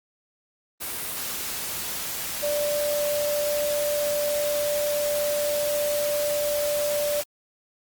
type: tone in noise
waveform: sine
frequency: 587.3 Hz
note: D5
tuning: in tune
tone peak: -23 dBFS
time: 2.42-7.22 s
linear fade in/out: 20 ms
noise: white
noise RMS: -31 dBFS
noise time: 0.8-7.24 s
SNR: +5 dB
effects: Opus 32 kbps